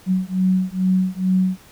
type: beating tone pair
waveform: sine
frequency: 185 / 187.3 Hz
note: F#3 / F#3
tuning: 0 / +21 cents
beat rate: 2.3 Hz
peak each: -19 dBFS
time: 0.06-1.58 s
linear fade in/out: 50 ms
effects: pink hiss -48 dBFS RMS until 1.71 s